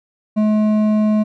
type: tone with hard clipping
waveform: sine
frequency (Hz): 213.6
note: G#3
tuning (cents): +49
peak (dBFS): -14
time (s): 0.36-1.24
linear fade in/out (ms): 20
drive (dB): 8
effects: none